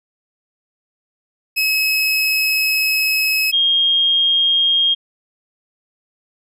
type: tone pair in turn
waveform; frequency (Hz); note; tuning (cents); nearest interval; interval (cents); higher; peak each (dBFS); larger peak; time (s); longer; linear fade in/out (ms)
30% pulse / sine; 2568 / 3235; E7 / G#7; -46 / -46; major third; 400; second; -12; neither; 1.56-3.52 / 3.52-4.95; first; 20
effects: none